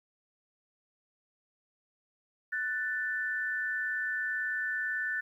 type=tone pair together; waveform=sine; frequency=1489.2 / 1771 Hz; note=F#6 / A6; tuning=+11 / +11 cents; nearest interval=minor third; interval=300 cents; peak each=-34 / -32 dBFS; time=2.52-5.21 s; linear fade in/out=10 ms; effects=11-bit